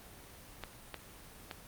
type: clicks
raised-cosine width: 0.3 ms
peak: -23 dBFS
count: 3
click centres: 0.637 / 0.943 / 1.512 s
effects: pink hiss -53 dBFS RMS until 1.67 s + Opus 24 kbps